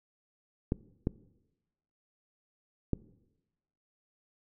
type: clicks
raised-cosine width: 3 ms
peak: -15 dBFS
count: 3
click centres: 0.721 / 1.071 / 2.933 s
effects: noise-tail reverb RT60 1.0 s tail -20 dB re dry